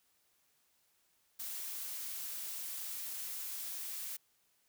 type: noise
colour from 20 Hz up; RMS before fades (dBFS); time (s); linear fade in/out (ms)
blue; -42; 1.39-4.17; 10
effects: white hiss -74 dBFS RMS until 4.68 s